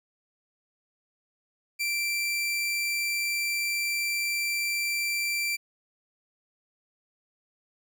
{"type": "tone", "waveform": "sawtooth", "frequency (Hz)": 2349, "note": "D7", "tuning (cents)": 0, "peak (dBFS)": -23, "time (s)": [1.79, 5.57], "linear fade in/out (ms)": 20, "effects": []}